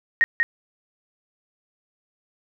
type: tone with echo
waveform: sine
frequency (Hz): 1864.7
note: A#6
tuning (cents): 0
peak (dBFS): -13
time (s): 0.21-0.24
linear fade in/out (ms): 0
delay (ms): 190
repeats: 1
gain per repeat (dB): -3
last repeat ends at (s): 0.43
effects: none